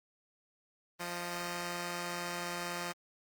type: tone pair together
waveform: 5% pulse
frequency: 174.61 / 621.5 Hz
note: F3 / D#5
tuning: 0 / -2 cents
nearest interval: octave + minor seventh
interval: 2198 cents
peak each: -26 / -32 dBFS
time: 0.99-2.93 s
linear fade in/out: 20 ms
effects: Opus 32 kbps